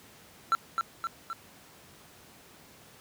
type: tone with echo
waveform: triangle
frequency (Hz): 1346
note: E6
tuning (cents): +36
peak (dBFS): -19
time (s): 0.52-0.55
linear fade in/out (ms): 0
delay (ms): 260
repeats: 3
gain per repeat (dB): -4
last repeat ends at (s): 1.33
effects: pink hiss -54 dBFS RMS until 3 s + high-pass 100 Hz 12 dB/octave